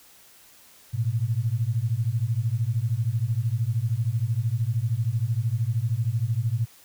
sine beating tone pair, 108.3 / 121.3 Hz, A2 / B2, -27 / -31 cents, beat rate 13 Hz, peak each -25 dBFS, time 0.93-6.66 s, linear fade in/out 20 ms, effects white hiss -53 dBFS RMS until 6.84 s

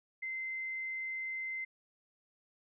sine tone, 2072 Hz, C7, 17 cents flat, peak -36 dBFS, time 0.22-1.65 s, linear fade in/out 10 ms, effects none

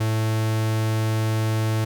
45% pulse tone, 110 Hz, A2, in tune, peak -20 dBFS, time 0-1.85 s, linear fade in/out 10 ms, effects none

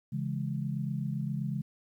sine chord, C# minor, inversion none, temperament just, 138.59 / 166.31 / 207.9 Hz, C#3 / E3 / G#3, 0 / +16 / +2 cents, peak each -33 / -36 / -36 dBFS, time 0.12-1.62 s, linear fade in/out 10 ms, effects 11-bit

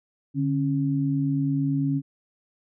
sine tone pair together, 145.31 / 274.3 Hz, D3 / C#4, -18 / -18 cents, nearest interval major seventh, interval 1100 cents, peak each -24 dBFS, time 0.34-2.02 s, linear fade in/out 50 ms, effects none

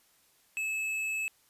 triangle tone with tanh clipping, 2600 Hz, E7, 24 cents flat, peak -32 dBFS, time 0.57-1.28 s, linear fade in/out 0 ms, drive 14 dB, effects white hiss -66 dBFS RMS until 1.49 s + resampled to 32000 Hz

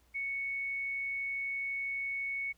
sine tone, 2217 Hz, C#7, in tune, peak -33 dBFS, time 0.14-2.53 s, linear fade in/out 20 ms, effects added 60 Hz sine -66 dBFS peak until 2.57 s + pink hiss -70 dBFS RMS until 2.57 s

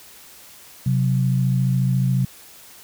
sine tone pair together, 130.81 / 185 Hz, C3 / F#3, 0 / 0 cents, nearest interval tritone, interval 600 cents, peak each -17 / -23 dBFS, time 0.86-2.25 s, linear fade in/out 5 ms, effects white hiss -45 dBFS RMS until 2.83 s

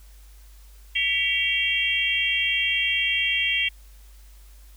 sine tone cluster, 1970 / 2268 / 2754 / 3217 Hz, B6 / C#7 / F7 / G7, -5 / +39 / -25 / +44 cents, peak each -30 / -26 / -25 / -25 dBFS, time 0.95-3.69 s, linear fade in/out 10 ms, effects added 50 Hz sine -45 dBFS peak until 4.76 s + white hiss -57 dBFS RMS until 4.76 s

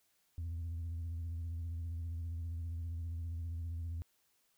sine tone with vibrato, 83.6 Hz, E2, 25 cents sharp, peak -35 dBFS, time 0.38-4.02 s, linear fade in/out 0 ms, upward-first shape sine, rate 15 Hz, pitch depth 54 cents each way, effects tanh soft clip ceiling -36 dBFS + white hiss -75 dBFS RMS until 4.57 s

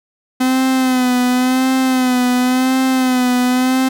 45% pulse tone with vibrato, 255 Hz, C4, 44 cents flat, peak -12 dBFS, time 0.4-3.89 s, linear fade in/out 10 ms, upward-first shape sine, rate 0.93 Hz, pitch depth 46 cents each way, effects none

